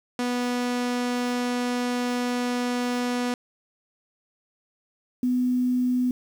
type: tone pair in turn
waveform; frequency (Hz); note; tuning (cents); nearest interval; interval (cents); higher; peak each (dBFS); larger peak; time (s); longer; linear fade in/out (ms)
sawtooth / sine; 245.4 / 249.8; B3 / B3; -11 / +20; unison; 31; second; -20; neither; 0.19-3.34 / 5.23-6.11; first; 2
effects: low-pass 9000 Hz 12 dB/octave + 8-bit